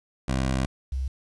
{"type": "tone pair in turn", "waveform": ["15% pulse", "sine"], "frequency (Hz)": [65.41, 65.86], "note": ["C2", "C2"], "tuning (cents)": [0, 12], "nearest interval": "unison", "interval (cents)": 12, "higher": "second", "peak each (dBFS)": [-17, -25], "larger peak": "first", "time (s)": [[0.28, 0.66], [0.92, 1.08]], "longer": "first", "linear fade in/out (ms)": 5, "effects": ["resampled to 22050 Hz", "9-bit"]}